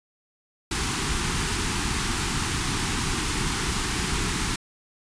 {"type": "band-stop noise", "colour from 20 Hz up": "pink", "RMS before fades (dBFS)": -26, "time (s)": [0.71, 4.56], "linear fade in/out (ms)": 5, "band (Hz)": [410, 820], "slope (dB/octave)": 48, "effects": ["resampled to 22050 Hz"]}